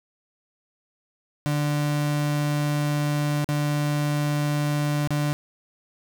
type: tone with dropouts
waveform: 35% pulse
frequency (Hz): 147.3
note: D3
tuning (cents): +6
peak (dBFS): -20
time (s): 1.46-5.33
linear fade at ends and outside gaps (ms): 0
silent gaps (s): 3.444-3.489 / 5.074-5.106
effects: none